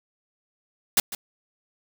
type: noise with echo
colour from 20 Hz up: white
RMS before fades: -18 dBFS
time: 0.97-1 s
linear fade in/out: 2 ms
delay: 150 ms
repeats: 1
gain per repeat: -15 dB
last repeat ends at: 1.15 s
effects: none